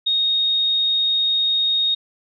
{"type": "tone", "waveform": "sine", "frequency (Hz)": 3725, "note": "A#7", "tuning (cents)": -2, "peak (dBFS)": -16, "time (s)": [0.06, 1.95], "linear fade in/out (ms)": 10, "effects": []}